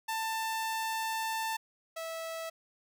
sawtooth tone pair in turn, 890 / 653.2 Hz, A5 / E5, +20 / -16 cents, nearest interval perfect fourth, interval 536 cents, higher first, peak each -28 / -33 dBFS, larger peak first, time 0.08-1.57 / 1.96-2.5 s, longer first, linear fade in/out 10 ms, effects none

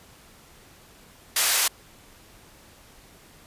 white band-pass noise, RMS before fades -22 dBFS, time 1.36-1.68 s, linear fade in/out 5 ms, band 770 to 12000 Hz, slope 12 dB/octave, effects pink hiss -52 dBFS RMS until 3.46 s + resampled to 32000 Hz

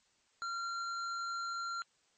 sine tone with tanh clipping, 1377 Hz, F6, 25 cents flat, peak -38 dBFS, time 0.42-1.82 s, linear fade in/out 0 ms, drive 16 dB, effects white hiss -72 dBFS RMS until 2.17 s + MP3 32 kbps

